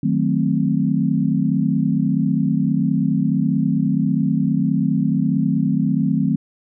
sine chord, D# diminished seventh, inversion none, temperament equal, 155.56 / 185 / 220 / 261.6 Hz, D#3 / F#3 / A3 / C4, 0 / 0 / 0 / 0 cents, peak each -21 dBFS, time 0.03-6.36 s, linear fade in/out 5 ms, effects none

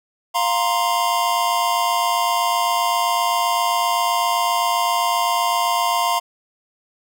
square chord, F suspended fourth, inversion none, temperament equal with one note detuned, 698.5 / 938.8 / 1046.5 Hz, F5 / Bb5 / C6, 0 / +12 / 0 cents, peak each -23 / -22 / -22 dBFS, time 0.34-6.2 s, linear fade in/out 20 ms, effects none

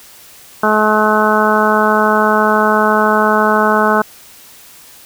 harmonic tone, 214 Hz, A3, 48 cents flat, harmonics 1 / 2 / 3 / 4 / 5 / 6 / 7, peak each -17 / -17 / -17 / -17 / -17 / -17 / -17 dBFS, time 0.63-4.02 s, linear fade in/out 5 ms, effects white hiss -40 dBFS RMS until 5.05 s

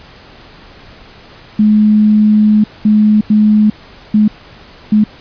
sine tone bursts at uneven times, 212.3 Hz, G#3, 38 cents sharp, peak -5 dBFS, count 5, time 1.59-2.64 / 2.85-3.21 / 3.3-3.7 / 4.14-4.28 / 4.92-5.04 s, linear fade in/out 5 ms, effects pink hiss -38 dBFS RMS until 5.2 s + resampled to 11025 Hz

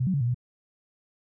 sine tone with pitch steps, 127.3 / 187 / 141 / 119.1 / 123.4 Hz, C3 / F#3 / C#3 / A#2 / B2, -47 / +19 / +30 / +38 / -1 cents, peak -22 dBFS, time 0-0.345 s, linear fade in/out 10 ms, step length 69 ms, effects none

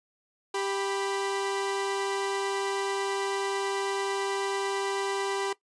sawtooth tone pair together, 393.3 / 987.8 Hz, G4 / B5, +6 / 0 cents, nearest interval octave + major third, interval 1594 cents, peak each -25 / -31 dBFS, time 0.54-5.53 s, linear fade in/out 5 ms, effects noise-tail reverb RT60 0.1 s tail -18 dB re dry + resampled to 22050 Hz

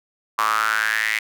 square tone with high-pass filter sweep, 54.6 Hz, A1, 13 cents flat, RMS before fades -21 dBFS, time 0.38-1.19 s, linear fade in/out 5 ms, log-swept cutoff 1100 to 2100 Hz, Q 7.1, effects none

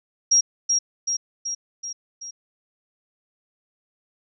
sine tone with echo, 5630 Hz, F8, 13 cents sharp, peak -13 dBFS, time 0.31-0.41 s, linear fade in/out 10 ms, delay 380 ms, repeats 5, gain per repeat -4 dB, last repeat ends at 2.31 s, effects none

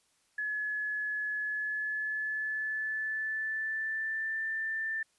sine tone with pitch glide, 1703 to 1779.4 Hz, G#6 to A6, +43 to +19 cents, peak -31 dBFS, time 0.38-5.03 s, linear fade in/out 5 ms, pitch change +76 cents, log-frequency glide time 1.39-4.47 s, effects white hiss -71 dBFS RMS until 5.18 s + resampled to 24000 Hz

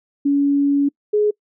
sine tone pair in turn, 282.7 / 419.4 Hz, C#4 / G#4, +34 / +17 cents, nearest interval perfect fifth, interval 683 cents, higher second, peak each -13 dBFS, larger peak neither, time 0.25-0.89 / 1.13-1.31 s, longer first, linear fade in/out 10 ms, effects noise-tail reverb RT60 0.1 s tail -26 dB re dry

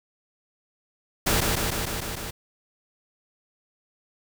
pink noise with echo, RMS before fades -22 dBFS, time 1.26-1.41 s, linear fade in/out 10 ms, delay 150 ms, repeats 6, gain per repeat -2 dB, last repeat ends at 2.31 s, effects none

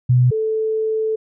sine tone pair in turn, 124.9 / 438.6 Hz, B2 / A4, +20 / -6 cents, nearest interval octave + minor seventh, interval 2174 cents, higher second, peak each -10 / -17 dBFS, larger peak first, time 0.09-0.31 / 0.31-1.16 s, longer second, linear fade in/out 10 ms, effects none

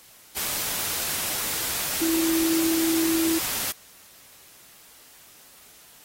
sine tone in noise, 327 Hz, E4, 14 cents flat, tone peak -21 dBFS, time 2.01-3.39 s, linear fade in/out 10 ms, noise white, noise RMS -28 dBFS, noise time 0.36-3.72 s, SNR +4 dB, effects white hiss -51 dBFS RMS until 6.04 s + AAC 48 kbps

